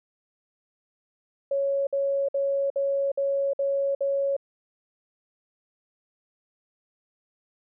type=tone bursts; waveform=sine; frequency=554.4 Hz; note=C#5; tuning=in tune; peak=-22 dBFS; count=7; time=1.51-4.366 s; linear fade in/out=5 ms; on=360 ms; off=56 ms; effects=none